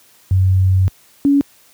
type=tone pair in turn; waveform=sine; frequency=94 / 281.7 Hz; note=F#2 / C#4; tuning=+28 / +28 cents; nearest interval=octave + perfect fifth; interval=1900 cents; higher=second; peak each=-9 dBFS; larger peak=neither; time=0.31-0.88 / 1.25-1.41 s; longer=first; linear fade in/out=0 ms; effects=white hiss -50 dBFS RMS until 1.73 s + high-pass 60 Hz 12 dB/octave